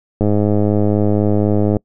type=click train; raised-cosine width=2 ms; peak=-3 dBFS; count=163; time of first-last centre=0.21-1.768 s; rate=104 Hz; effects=noise-tail reverb RT60 0.1 s tail -26 dB re dry